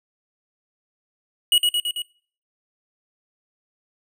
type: tone with echo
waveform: square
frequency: 2908 Hz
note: F#7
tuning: 31 cents flat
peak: -14 dBFS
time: 1.52-1.58 s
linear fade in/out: 2 ms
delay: 110 ms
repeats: 4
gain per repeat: -3 dB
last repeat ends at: 2.02 s
effects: noise-tail reverb RT60 0.5 s tail -25 dB re dry